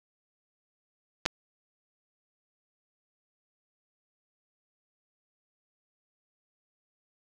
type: clicks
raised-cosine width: 0.2 ms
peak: -15 / -7 dBFS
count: 2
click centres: 1.255 / 1.261 s
effects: none